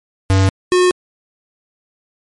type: tone pair in turn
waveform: square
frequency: 96 / 362.4 Hz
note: G2 / F#4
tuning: -36 / -36 cents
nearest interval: octave + major seventh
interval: 2300 cents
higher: second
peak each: -10 dBFS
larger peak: neither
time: 0.3-0.49 / 0.72-0.91 s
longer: neither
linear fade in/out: 0 ms
effects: MP3 48 kbps